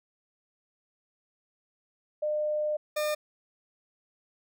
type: tone pair in turn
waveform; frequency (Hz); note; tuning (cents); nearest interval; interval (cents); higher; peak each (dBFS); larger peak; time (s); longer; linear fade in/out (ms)
sine / 40% pulse; 604 / 604; D5 / D5; +48 / +48; unison; 0; neither; -26; neither; 2.22-2.77 / 2.96-3.15; first; 10
effects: none